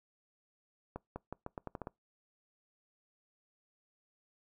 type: accelerating click train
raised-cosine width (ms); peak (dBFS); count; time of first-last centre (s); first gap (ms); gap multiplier
1; -26; 9; 0.96-1.871; 200; 0.83
effects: noise-tail reverb RT60 0.2 s tail -25 dB re dry